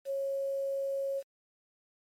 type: tone with quantisation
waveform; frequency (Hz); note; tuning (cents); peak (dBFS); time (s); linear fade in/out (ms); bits
sine; 548; C#5; -20; -30; 0.05-1.23; 50; 9
effects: MP3 64 kbps